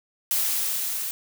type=noise with level ramp; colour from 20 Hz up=blue; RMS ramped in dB=-23 to -30 dBFS; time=0.31-1.11 s; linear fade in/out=0 ms; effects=none